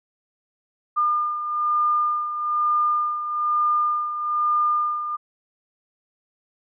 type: beating tone pair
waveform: sine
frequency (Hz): 1207 / 1208.1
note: D6 / D6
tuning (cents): +47 / +49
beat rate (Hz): 1.1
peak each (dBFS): -20 / -27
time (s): 0.96-5.17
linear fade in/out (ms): 20
effects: none